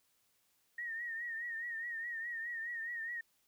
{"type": "tone with vibrato", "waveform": "sine", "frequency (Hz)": 1860, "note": "A#6", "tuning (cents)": -4, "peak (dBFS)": -38, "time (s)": [0.78, 3.21], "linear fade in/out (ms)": 5, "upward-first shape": "triangle", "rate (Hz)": 4.8, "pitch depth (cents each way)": 78, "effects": ["white hiss -75 dBFS RMS until 3.47 s"]}